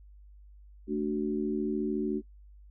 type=chord; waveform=sine; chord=D major; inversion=second; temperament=equal with one note detuned; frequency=220 / 293.7 / 373 Hz; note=A3 / D4 / F#4; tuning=0 / 0 / +14 cents; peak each=-32 dBFS; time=0.87-2.22 s; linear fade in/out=50 ms; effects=noise-tail reverb RT60 0.1 s tail -22 dB re dry + added 50 Hz sine -50 dBFS peak until 2.7 s